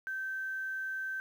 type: tone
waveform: sine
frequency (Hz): 1550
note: G6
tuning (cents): -20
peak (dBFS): -34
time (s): 0.07-1.2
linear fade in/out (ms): 0
effects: 10-bit